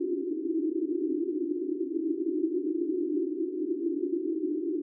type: band-pass noise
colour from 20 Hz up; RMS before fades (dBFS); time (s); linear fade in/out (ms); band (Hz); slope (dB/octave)
white; -30; 0-4.82; 10; 290 to 370; 96
effects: none